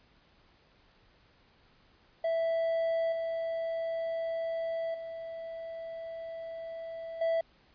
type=tone with level steps; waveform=triangle; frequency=659.3 Hz; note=E5; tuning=in tune; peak=-25 / -29 / -36 / -24 dBFS; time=2.24-7.41 s; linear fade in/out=5 ms; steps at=3.12 / 4.94 / 7.21 s; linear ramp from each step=5 ms; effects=pink hiss -64 dBFS RMS until 7.74 s + resampled to 11025 Hz